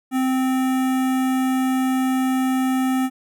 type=tone with notch filter; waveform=square; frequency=260 Hz; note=C4; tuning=11 cents flat; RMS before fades=-20 dBFS; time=0.11-3.1 s; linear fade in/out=50 ms; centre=4500 Hz; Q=0.85; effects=none